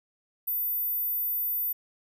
sine tone, 14120 Hz, A9, 5 cents sharp, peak -26 dBFS, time 0.47-1.73 s, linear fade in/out 10 ms, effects none

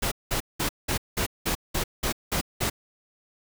pink noise bursts, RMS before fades -26 dBFS, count 10, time 0.02-2.7 s, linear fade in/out 10 ms, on 97 ms, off 190 ms, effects none

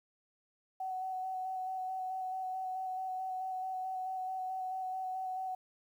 sine tone with vibrato, 750 Hz, F#5, 23 cents sharp, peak -35 dBFS, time 0.8-5.55 s, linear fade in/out 5 ms, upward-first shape square, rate 4.6 Hz, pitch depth 13 cents each way, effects 11-bit

